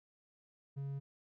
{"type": "tone", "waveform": "triangle", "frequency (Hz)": 138.59, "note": "C#3", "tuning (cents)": 0, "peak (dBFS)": -36, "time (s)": [0.76, 1], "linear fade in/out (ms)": 20, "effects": []}